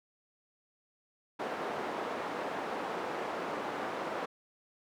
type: band-pass noise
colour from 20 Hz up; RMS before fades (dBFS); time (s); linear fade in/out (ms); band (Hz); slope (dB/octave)
white; -37; 1.39-4.26; 10; 290 to 940; 12
effects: none